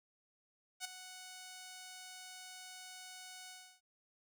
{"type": "tone with ADSR envelope", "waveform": "5% pulse", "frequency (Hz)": 740, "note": "F#5", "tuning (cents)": 0, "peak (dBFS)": -26, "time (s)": [0.8, 3.81], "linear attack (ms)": 48, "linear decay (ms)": 9, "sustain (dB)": -12, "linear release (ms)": 320, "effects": []}